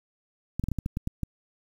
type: clicks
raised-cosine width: 5 ms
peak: -16 dBFS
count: 9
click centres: 0.596 / 0.639 / 0.686 / 0.717 / 0.787 / 0.861 / 0.971 / 1.074 / 1.233 s
effects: 8-bit